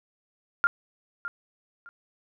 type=tone with echo; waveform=sine; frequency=1400 Hz; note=F6; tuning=4 cents sharp; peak=-17 dBFS; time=0.64-0.67 s; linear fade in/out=0 ms; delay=610 ms; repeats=2; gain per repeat=-13 dB; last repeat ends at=1.89 s; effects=none